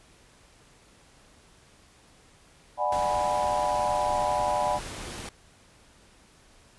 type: chord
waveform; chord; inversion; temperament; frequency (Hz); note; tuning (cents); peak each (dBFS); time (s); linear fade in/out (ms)
sine; G# half-diminished seventh; second; equal with one note detuned; 596.9 / 740 / 830.6 / 987.8; D5 / F#5 / G#5 / B5; +28 / 0 / 0 / 0; -29; 2.77-4.8; 50
type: noise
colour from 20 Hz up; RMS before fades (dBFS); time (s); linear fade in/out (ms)
pink; -38; 2.92-5.29; 2
effects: pink hiss -57 dBFS RMS until 6.78 s + resampled to 24000 Hz